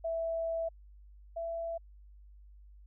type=tone pair in turn; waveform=sine; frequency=659.3 / 667.3 Hz; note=E5 / E5; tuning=0 / +21 cents; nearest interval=unison; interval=21 cents; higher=second; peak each=-31 / -34 dBFS; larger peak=first; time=0.04-0.69 / 1.36-1.78 s; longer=first; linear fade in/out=10 ms; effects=added 50 Hz sine -52 dBFS peak until 2.86 s